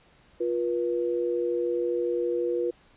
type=tone pair together; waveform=sine; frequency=351.2 / 483.4 Hz; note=F4 / B4; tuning=+10 / -37 cents; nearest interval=tritone; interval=553 cents; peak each=-27 dBFS; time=0.4-2.71 s; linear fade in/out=10 ms; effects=pink hiss -59 dBFS RMS until 2.96 s + resampled to 8000 Hz